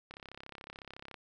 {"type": "click train", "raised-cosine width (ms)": 0.3, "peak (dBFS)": -30, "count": 36, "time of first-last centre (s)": [0.11, 1.142], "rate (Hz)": 33.9, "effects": []}